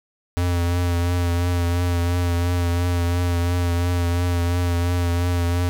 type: tone with vibrato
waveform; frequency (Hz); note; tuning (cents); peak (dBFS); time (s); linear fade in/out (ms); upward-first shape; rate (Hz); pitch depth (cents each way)
square; 87.31; F2; 0; -19; 0.37-5.69; 0; triangle; 2.9; 32
effects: none